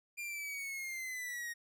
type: linear sweep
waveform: 45% pulse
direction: down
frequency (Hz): 2404 to 1864.7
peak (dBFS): -39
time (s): 0.17-1.54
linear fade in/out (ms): 20
effects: none